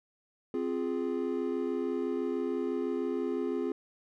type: chord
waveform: triangle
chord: F minor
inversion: second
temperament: equal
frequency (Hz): 261.6 / 349.2 / 415.3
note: C4 / F4 / Ab4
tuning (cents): 0 / 0 / 0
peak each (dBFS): -32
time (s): 0.54-3.72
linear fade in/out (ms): 2
effects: none